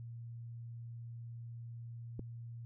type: click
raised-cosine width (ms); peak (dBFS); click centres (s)
3; -28; 2.194
effects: added 117 Hz sine -44 dBFS peak until 2.65 s